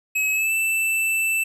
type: tone with pitch glide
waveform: square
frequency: 2562 to 2654 Hz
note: E7 to E7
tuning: -50 to +11 cents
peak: -20 dBFS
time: 0.15-1.44 s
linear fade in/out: 10 ms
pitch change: +61 cents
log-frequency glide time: 0.32-0.53 s
effects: none